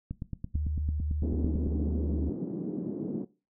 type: click train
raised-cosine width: 5 ms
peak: -22 dBFS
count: 15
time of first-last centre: 0.11-1.669 s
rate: 8.98 Hz
type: tone with vibrato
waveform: sine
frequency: 75.2 Hz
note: D2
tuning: 42 cents sharp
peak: -28 dBFS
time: 0.54-2.3 s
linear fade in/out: 10 ms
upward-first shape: square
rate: 15 Hz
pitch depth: 17 cents each way
type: band-pass noise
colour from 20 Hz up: white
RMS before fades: -34 dBFS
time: 1.22-3.25 s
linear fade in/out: 10 ms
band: 170 to 320 Hz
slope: 24 dB/octave
effects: noise-tail reverb RT60 0.3 s tail -18 dB re dry